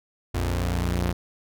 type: tone pair together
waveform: sawtooth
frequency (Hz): 59.16 / 88.4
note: A#1 / F2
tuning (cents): +26 / +22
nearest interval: perfect fifth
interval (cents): 696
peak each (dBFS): -22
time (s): 0.34-1.13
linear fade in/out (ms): 10
effects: none